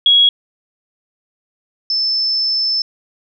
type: tone pair in turn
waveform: sine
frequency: 3322 / 5273 Hz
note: G#7 / E8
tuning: 0 / 0 cents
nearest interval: minor sixth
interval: 800 cents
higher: second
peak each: -7 / -14 dBFS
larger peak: first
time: 0.06-0.29 / 1.9-2.82 s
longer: second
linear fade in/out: 2 ms
effects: none